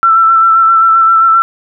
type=tone with vibrato; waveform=sine; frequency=1337 Hz; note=E6; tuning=24 cents sharp; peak=-4 dBFS; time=0.03-1.42 s; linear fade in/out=0 ms; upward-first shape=sine; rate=7.6 Hz; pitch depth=24 cents each way; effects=none